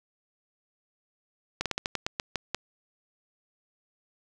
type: slowing click train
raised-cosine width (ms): 0.2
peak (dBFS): -11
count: 10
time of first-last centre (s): 1.61-2.546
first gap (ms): 47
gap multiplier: 1.19
effects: none